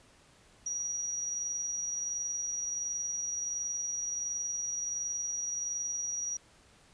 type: tone with amplitude modulation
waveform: sine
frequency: 5770 Hz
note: F#8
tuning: 44 cents flat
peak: -31 dBFS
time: 0.66-6.37 s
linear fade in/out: 5 ms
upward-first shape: sine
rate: 21.4 Hz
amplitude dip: 30%
effects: pink hiss -61 dBFS RMS until 6.93 s + resampled to 22050 Hz